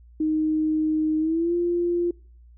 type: tone with pitch glide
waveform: sine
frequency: 311.1 to 347.2 Hz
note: D#4 to F4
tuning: 0 to -10 cents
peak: -20 dBFS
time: 0.2-2.11 s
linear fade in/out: 5 ms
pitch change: +190 cents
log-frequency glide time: 1.19-1.54 s
effects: noise-tail reverb RT60 0.5 s tail -26 dB re dry + added 59 Hz sine -47 dBFS peak until 2.57 s